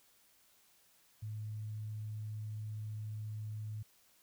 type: tone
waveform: sine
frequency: 107.4 Hz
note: A2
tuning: 41 cents flat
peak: -39 dBFS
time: 1.22-3.83 s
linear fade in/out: 10 ms
effects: white hiss -68 dBFS RMS until 4.22 s

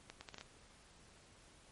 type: accelerating click train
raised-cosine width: 0.2 ms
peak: -30 dBFS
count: 6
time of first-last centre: 0.1-0.411 s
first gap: 110 ms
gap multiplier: 0.71
effects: pink hiss -63 dBFS RMS until 1.71 s + MP3 48 kbps

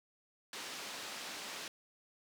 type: band-pass noise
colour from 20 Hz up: white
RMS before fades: -45 dBFS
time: 0.53-1.68 s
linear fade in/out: 2 ms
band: 210 to 5100 Hz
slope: 12 dB/octave
effects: none

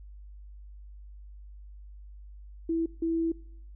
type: tone bursts at uneven times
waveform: sine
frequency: 329.6 Hz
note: E4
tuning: in tune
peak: -25 dBFS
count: 2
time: 2.69-2.86 / 3.02-3.32 s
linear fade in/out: 5 ms
effects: noise-tail reverb RT60 0.7 s tail -23 dB re dry + added 50 Hz sine -44 dBFS peak until 3.75 s

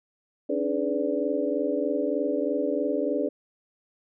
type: tone cluster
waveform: sine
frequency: 278.8 / 302 / 421 / 499.7 / 582 Hz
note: C#4 / D4 / G#4 / B4 / D5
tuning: +10 / +48 / +24 / +20 / -16 cents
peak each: -30 dBFS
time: 0.49-3.29 s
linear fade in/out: 10 ms
effects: none

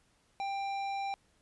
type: tone with hard clipping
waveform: triangle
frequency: 790 Hz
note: G5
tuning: 13 cents sharp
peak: -35 dBFS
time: 0.4-1.14 s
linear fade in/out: 0 ms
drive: 15 dB
effects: pink hiss -70 dBFS RMS until 1.41 s + resampled to 24000 Hz

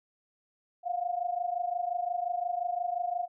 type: tone pair together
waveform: sine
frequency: 699.3 / 725 Hz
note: F5 / F#5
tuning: +2 / -35 cents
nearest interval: minor second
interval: 63 cents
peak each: -31 / -33 dBFS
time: 0.83-3.28 s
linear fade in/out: 50 ms
effects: none

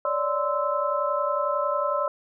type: tone cluster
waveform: sine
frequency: 566 / 597 / 1036 / 1313 Hz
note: C#5 / D5 / C6 / E6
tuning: +36 / +28 / -17 / -7 cents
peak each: -28 dBFS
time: 0.05-2.08 s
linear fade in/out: 2 ms
effects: none

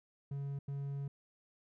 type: tone bursts at uneven times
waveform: triangle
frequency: 139.9 Hz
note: C#3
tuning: 16 cents sharp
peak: -35 dBFS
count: 2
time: 0.31-0.59 / 0.68-1.08 s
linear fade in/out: 5 ms
effects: none

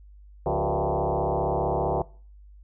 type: tone with frequency modulation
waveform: sine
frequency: 141.4 Hz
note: C#3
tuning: 35 cents sharp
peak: -22 dBFS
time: 0.46-2.02 s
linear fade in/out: 2 ms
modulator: 106 Hz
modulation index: 7.2
effects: noise-tail reverb RT60 0.4 s tail -20 dB re dry + added 50 Hz sine -46 dBFS peak until 2.63 s

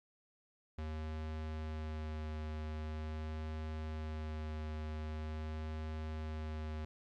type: tone with vibrato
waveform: square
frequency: 77.78 Hz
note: D#2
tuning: in tune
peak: -40 dBFS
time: 0.78-6.85 s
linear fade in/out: 5 ms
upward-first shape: sine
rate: 0.44 Hz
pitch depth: 10 cents each way
effects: low-pass 4000 Hz 12 dB/octave + 13-bit

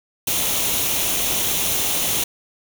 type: noise with comb filter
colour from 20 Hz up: white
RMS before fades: -21 dBFS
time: 0.27-2.24 s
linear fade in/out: 5 ms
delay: 0.31 ms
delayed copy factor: +0.5
effects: none

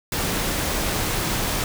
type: noise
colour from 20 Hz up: pink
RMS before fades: -24 dBFS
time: 0.12-1.64 s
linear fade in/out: 2 ms
effects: none

